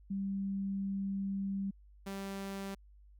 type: tone pair in turn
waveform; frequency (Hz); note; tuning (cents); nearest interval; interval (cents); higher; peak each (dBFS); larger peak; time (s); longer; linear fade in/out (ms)
sine / sawtooth; 195.9 / 195.9; G3 / G3; -1 / -1; unison; 0; neither; -33 / -35; first; 0.1-1.71 / 2.06-2.75; first; 10
effects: added 50 Hz sine -56 dBFS peak until 3.19 s